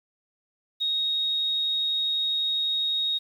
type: tone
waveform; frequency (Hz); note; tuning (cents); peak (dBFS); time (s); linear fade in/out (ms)
sine; 3752; A#7; +11; -23; 0.8-3.19; 20
effects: 9-bit